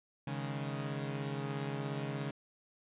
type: chord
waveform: sawtooth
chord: C# suspended second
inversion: none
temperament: equal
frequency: 138.59 / 155.56 / 207.7 Hz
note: C#3 / D#3 / G#3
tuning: 0 / 0 / 0 cents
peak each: -34 / -38 / -40 dBFS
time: 0.27-2.31 s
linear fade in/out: 5 ms
effects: resampled to 8000 Hz